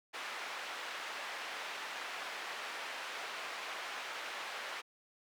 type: band-pass noise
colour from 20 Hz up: white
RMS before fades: -43 dBFS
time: 0.13-4.82 s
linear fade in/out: 20 ms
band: 610 to 2400 Hz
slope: 12 dB/octave
effects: none